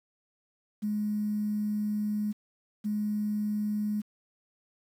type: tone pair in turn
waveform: sine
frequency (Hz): 210 / 210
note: G#3 / G#3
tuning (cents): +19 / +19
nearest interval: unison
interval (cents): 0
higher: neither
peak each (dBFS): -27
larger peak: neither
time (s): 0.82-2.33 / 2.84-4.02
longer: first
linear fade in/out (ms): 20
effects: 9-bit